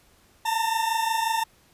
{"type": "tone pair together", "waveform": "40% pulse", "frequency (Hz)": [892, 917.6], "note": ["A5", "A#5"], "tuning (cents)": [23, -28], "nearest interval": "unison", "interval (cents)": 49, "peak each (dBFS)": [-24, -26], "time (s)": [0.45, 1.44], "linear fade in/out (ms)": 10, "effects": ["pink hiss -59 dBFS RMS until 1.73 s", "resampled to 32000 Hz"]}